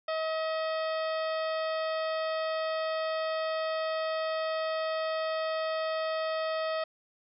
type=harmonic tone with a mistuned harmonic; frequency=637 Hz; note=D#5; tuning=41 cents sharp; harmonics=1 / 2 / 3 / 4 / 5 / 6 / 7 / 8; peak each=-30 / -36 / -41 / -45 / -46 / -49 / -47 / -52 dBFS; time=0.08-6.84 s; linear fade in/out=5 ms; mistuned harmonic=6; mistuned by=-100 cents; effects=none